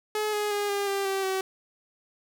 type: tone with pitch steps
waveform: sawtooth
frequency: 425.6 / 417.8 / 410.2 / 402.6 / 395.3 / 388 / 380.9 Hz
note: G#4 / G#4 / G#4 / G4 / G4 / G4 / G4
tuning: +42 / +10 / -21 / +46 / +15 / -18 / -50 cents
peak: -22 dBFS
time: 0.15-1.41 s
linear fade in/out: 2 ms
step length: 180 ms
effects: none